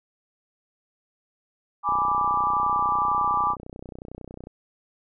sine chord, G# diminished, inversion none, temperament equal, 830.6 / 987.8 / 1174.7 Hz, G#5 / B5 / D6, 0 / 0 / 0 cents, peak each -27 / -27 / -22 dBFS, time 1.83-3.56 s, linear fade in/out 50 ms
click train, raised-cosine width 2 ms, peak -25 dBFS, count 81, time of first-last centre 1.89-4.471 s, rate 31 Hz
effects none

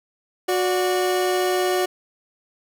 30% pulse tone pair together, 365.3 / 581.3 Hz, F#4 / D5, -22 / -18 cents, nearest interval minor sixth, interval 804 cents, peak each -17 / -24 dBFS, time 0.48-1.86 s, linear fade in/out 10 ms, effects none

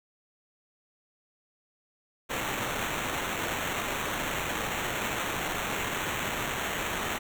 white noise with sample-and-hold, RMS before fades -32 dBFS, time 2.29-7.19 s, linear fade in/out 20 ms, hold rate 4900 Hz, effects none

